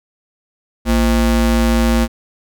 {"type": "ring-modulated tone", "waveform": "square", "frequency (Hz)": 144.2, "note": "D3", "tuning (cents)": -31, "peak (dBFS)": -9, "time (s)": [0.85, 2.08], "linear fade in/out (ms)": 50, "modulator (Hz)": 87, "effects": []}